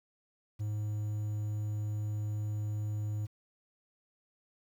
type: tone with quantisation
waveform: triangle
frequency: 105.6 Hz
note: G#2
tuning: 29 cents sharp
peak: -30 dBFS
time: 0.59-3.27 s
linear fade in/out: 20 ms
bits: 10
effects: none